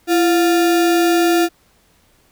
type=tone with sample-and-hold; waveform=sine; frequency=338.3 Hz; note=E4; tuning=45 cents sharp; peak=-11 dBFS; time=0.07-1.49 s; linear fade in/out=50 ms; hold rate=1050 Hz; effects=pink hiss -56 dBFS RMS until 2.31 s